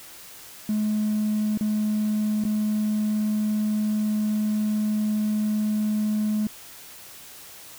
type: tone with dropouts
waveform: triangle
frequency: 212.6 Hz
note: G#3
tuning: 41 cents sharp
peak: -18 dBFS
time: 0.69-6.47 s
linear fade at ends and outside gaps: 2 ms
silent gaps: 1.575-1.609 / 2.439-2.45 s
effects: tanh soft clip ceiling -17 dBFS + white hiss -44 dBFS RMS until 7.78 s